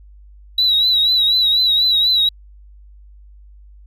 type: tone with vibrato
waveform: triangle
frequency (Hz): 3900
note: B7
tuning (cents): -23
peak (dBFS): -9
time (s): 0.58-2.29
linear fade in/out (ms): 5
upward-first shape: triangle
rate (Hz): 4.1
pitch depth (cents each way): 73
effects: tanh soft clip ceiling -9 dBFS + added 50 Hz sine -40 dBFS peak until 3.86 s